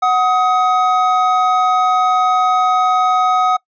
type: tone pair together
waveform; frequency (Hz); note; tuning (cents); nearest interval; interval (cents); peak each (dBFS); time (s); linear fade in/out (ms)
triangle; 740 / 1260.4; F#5 / D#6; 0 / +22; major sixth; 922; -12; 0.02-3.57; 10
effects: noise-tail reverb RT60 0.1 s tail -23 dB re dry + resampled to 16000 Hz